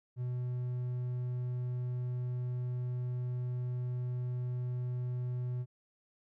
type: tone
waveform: triangle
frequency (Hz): 124.1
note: B2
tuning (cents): +9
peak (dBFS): -31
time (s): 0.16-5.66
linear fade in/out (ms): 50
effects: none